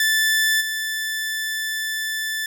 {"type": "tone with level steps", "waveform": "sawtooth", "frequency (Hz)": 1756, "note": "A6", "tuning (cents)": -4, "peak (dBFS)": [-13, -20], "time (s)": [0, 2.46], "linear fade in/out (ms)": 2, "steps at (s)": 0.6, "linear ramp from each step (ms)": 20, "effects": []}